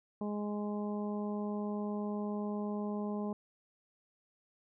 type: harmonic tone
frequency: 207.7 Hz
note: G#3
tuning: in tune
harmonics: 1 / 2 / 3 / 4 / 5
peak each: -35 / -41 / -45 / -47 / -49 dBFS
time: 0.21-3.33 s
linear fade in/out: 2 ms
effects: none